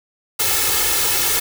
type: noise with comb filter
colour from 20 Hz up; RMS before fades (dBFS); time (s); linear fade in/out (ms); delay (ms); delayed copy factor
white; -18; 0.39-1.4; 10; 2.3; +0.9
effects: none